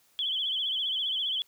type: tone with vibrato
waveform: sine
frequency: 3229 Hz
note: G#7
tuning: 49 cents flat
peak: -27 dBFS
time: 0.19-1.42 s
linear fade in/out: 0 ms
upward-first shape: sine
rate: 15 Hz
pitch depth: 110 cents each way
effects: white hiss -65 dBFS RMS until 1.47 s